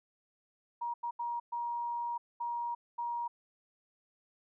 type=tone bursts at uneven times; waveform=sine; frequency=948 Hz; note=A#5; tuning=29 cents sharp; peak=-33 dBFS; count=6; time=0.81-0.94 / 1.03-1.11 / 1.19-1.4 / 1.52-2.18 / 2.4-2.75 / 2.98-3.28 s; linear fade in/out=10 ms; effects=none